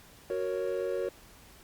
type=chord; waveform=triangle; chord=F# major; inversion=none; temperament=equal; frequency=370 / 466.2 / 554.4 Hz; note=F#4 / A#4 / C#5; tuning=0 / 0 / 0 cents; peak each=-32 dBFS; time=0.3-1.09 s; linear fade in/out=2 ms; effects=pink hiss -55 dBFS RMS until 1.63 s + Opus 48 kbps